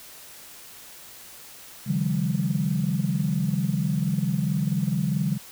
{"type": "tone cluster", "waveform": "sine", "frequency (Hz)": [137.8, 156.3, 176.5, 201], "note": ["C#3", "D#3", "F3", "G3"], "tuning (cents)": [-10, 8, 19, 44], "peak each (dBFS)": -27, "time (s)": [1.86, 5.38], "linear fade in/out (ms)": 20, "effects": ["tanh soft clip ceiling -12 dBFS", "white hiss -45 dBFS RMS until 5.51 s"]}